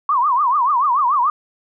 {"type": "tone with vibrato", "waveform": "sine", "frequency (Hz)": 1078, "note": "C#6", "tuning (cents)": -49, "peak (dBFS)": -13, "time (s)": [0.09, 1.3], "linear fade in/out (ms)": 2, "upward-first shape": "triangle", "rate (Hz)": 6.9, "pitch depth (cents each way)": 260, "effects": []}